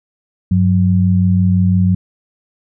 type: tone pair together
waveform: sine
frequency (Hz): 96.8 / 182.73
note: G2 / F#3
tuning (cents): -21 / -21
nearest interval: major seventh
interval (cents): 1100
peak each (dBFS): -12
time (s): 0.51-1.95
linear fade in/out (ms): 5
effects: none